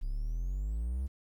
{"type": "exponential sweep", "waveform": "triangle", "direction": "up", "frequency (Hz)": [32.37, 68.7], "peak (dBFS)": -29, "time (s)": [0.01, 1.08], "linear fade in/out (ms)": 20, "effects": ["11-bit"]}